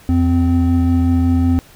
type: tone pair together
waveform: triangle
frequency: 84.3 / 258.2 Hz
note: E2 / C4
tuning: +39 / -23 cents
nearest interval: octave + perfect fifth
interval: 1938 cents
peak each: -12 dBFS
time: 0.09-1.59 s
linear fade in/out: 0 ms
effects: pink hiss -45 dBFS RMS until 1.75 s